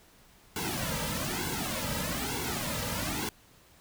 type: noise with flanger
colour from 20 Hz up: pink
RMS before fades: -33 dBFS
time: 0.56-3.29 s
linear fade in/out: 2 ms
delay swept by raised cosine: 1.6 to 2.8 ms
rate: 1.1 Hz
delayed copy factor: -0.95
effects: pink hiss -59 dBFS RMS until 3.8 s